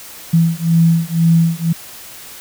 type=beating tone pair; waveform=sine; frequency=164.81 / 166.81 Hz; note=E3 / E3; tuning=0 / +21 cents; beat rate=2 Hz; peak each=-13 dBFS; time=0.33-1.73 s; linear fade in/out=10 ms; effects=white hiss -35 dBFS RMS until 2.4 s

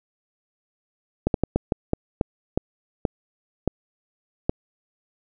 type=slowing click train; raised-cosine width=2 ms; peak=-6 dBFS; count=11; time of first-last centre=1.27-4.495 s; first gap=72 ms; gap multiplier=1.31; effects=none

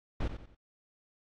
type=noise with echo; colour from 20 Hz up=brown; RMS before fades=-31 dBFS; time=0.2-0.28 s; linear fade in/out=5 ms; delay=90 ms; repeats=3; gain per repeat=-9 dB; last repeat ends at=0.55 s; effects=low-pass 4000 Hz 12 dB/octave + AAC 48 kbps

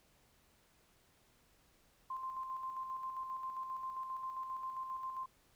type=tone with tremolo; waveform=sine; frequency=1046.5 Hz; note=C6; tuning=in tune; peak=-38 dBFS; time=2.1-5.26 s; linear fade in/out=5 ms; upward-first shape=square; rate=7.5 Hz; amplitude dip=40%; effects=pink hiss -70 dBFS RMS until 5.55 s

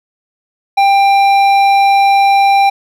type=tone with hard clipping; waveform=sine; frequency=792 Hz; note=G5; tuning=18 cents sharp; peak=-8 dBFS; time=0.77-2.7 s; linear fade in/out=10 ms; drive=10 dB; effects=none

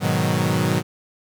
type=chord; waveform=sawtooth; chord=G# minor seventh; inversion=none; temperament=equal; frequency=103.83 / 123.47 / 155.56 / 185 Hz; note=G#2 / B2 / D#3 / F#3; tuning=0 / 0 / 0 / 0 cents; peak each=-21 / -20 / -19 / -19 dBFS; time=0-0.83 s; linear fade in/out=50 ms; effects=none

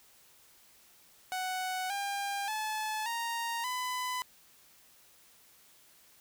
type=tone with pitch steps; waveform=sawtooth; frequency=743 / 800.9 / 863.4 / 930.7 / 1003.3 Hz; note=F#5 / G5 / A5 / A#5 / B5; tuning=+7 / +37 / -33 / -3 / +27 cents; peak=-29 dBFS; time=1.32-4.22 s; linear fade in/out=0 ms; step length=580 ms; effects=white hiss -61 dBFS RMS until 6.2 s

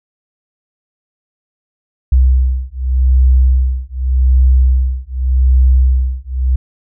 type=beating tone pair; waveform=sine; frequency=63.7 / 64.55 Hz; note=C2 / C2; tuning=-46 / -23 cents; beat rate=0.85 Hz; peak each=-11 dBFS; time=2.12-6.56 s; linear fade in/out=5 ms; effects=none

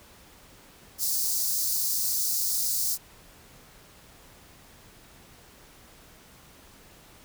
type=high-pass noise; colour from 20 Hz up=white; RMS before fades=-27 dBFS; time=0.98-2.98 s; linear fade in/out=50 ms; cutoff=4400 Hz; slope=48 dB/octave; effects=pink hiss -53 dBFS RMS until 7.24 s

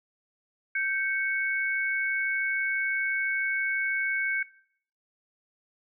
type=tone pair together; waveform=sine; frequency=1561.8 / 2217 Hz; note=G6 / C#7; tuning=-7 / 0 cents; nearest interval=tritone; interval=607 cents; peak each=-28 dBFS; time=0.75-4.43 s; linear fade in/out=5 ms; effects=noise-tail reverb RT60 0.6 s tail -20 dB re dry

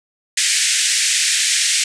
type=band-pass noise; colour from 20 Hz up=white; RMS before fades=-17 dBFS; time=0.37-1.84 s; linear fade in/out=5 ms; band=1700 to 9000 Hz; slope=48 dB/octave; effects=none

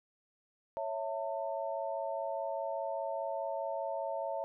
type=chord; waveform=sine; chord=A major; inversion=first; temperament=equal with one note detuned; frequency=554.4 / 659.3 / 899 Hz; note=C#5 / E5 / A5; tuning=0 / 0 / +37 cents; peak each=-38 / -37 / -40 dBFS; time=0.77-4.44 s; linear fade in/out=0 ms; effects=none

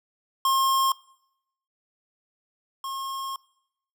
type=tone pair in turn; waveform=square; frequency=1071 / 1077.8 Hz; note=C6 / C#6; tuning=+40 / -49 cents; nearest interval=unison; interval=11 cents; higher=second; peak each=-20 / -31 dBFS; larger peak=first; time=0.45-0.92 / 2.84-3.36 s; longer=second; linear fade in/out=2 ms; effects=noise-tail reverb RT60 0.8 s tail -23 dB re dry

